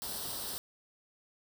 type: noise with comb filter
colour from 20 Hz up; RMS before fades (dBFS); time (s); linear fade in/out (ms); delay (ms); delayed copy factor
white; -39; 0.02-0.58; 0; 0.22; +0.7
effects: none